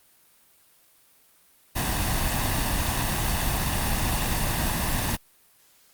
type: noise with comb filter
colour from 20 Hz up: pink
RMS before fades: -25 dBFS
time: 1.75-5.17 s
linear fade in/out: 20 ms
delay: 1.1 ms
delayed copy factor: +0.55
effects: white hiss -59 dBFS RMS until 5.93 s + Opus 32 kbps